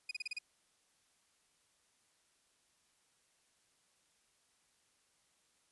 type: tone bursts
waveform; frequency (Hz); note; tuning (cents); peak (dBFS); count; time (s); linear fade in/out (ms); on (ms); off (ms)
30% pulse; 2474; D#7; -10; -35; 6; 0.09-0.387; 5; 22; 33
effects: white hiss -74 dBFS RMS until 5.71 s + resampled to 24000 Hz